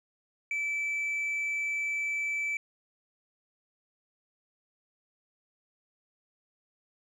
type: tone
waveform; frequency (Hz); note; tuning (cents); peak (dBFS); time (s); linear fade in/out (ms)
sine; 2315; D7; -25; -26; 0.51-2.57; 2
effects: tanh soft clip ceiling -28 dBFS